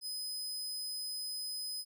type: tone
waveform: sawtooth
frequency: 5030 Hz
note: D#8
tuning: 18 cents sharp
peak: -35 dBFS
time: 0.01-1.85 s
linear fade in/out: 50 ms
effects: none